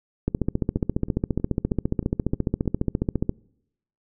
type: two click trains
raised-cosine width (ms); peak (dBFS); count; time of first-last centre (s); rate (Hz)
3; -21 / -9; 7 / 45; 0.77-2.657 / 0.28-3.294; 3.18 / 14.6
effects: noise-tail reverb RT60 0.8 s tail -26 dB re dry